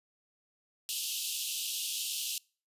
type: high-pass noise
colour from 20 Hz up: pink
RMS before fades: -35 dBFS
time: 0.89-2.38 s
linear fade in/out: 0 ms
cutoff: 2700 Hz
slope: 96 dB/octave
effects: noise-tail reverb RT60 0.4 s tail -26 dB re dry + resampled to 32000 Hz